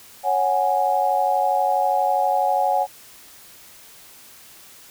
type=chord; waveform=sine; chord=C# suspended fourth; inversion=none; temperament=just; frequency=554.4 / 739.2 / 831.5 Hz; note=C#5 / F#5 / G#5; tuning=0 / -2 / +2 cents; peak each=-24 / -20 / -21 dBFS; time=0.23-2.87 s; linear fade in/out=50 ms; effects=white hiss -46 dBFS RMS until 4.9 s